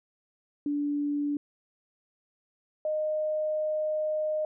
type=tone pair in turn; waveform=sine; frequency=290.2 / 616 Hz; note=D4 / D#5; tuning=-21 / -17 cents; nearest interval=octave + minor second; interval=1304 cents; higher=second; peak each=-26 dBFS; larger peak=neither; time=0.66-1.37 / 2.85-4.45 s; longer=second; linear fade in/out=2 ms; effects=none